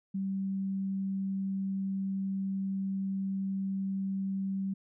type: tone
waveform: sine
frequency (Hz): 193.6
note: G3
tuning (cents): -21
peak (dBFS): -30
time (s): 0.14-4.74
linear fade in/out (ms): 10
effects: none